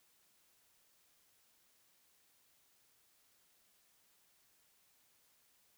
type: silence
effects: white hiss -72 dBFS RMS until 5.77 s